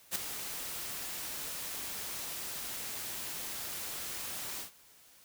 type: noise with ADSR envelope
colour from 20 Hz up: white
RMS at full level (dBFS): -30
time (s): 0.11-4.71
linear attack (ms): 46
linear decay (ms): 4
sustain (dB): -10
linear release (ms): 110
effects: white hiss -60 dBFS RMS until 5.24 s